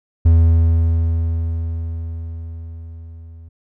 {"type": "tone with level ramp", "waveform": "triangle", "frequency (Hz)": 82.41, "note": "E2", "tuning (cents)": 0, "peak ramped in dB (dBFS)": [-5, -34], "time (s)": [0.25, 3.49], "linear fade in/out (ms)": 10, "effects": []}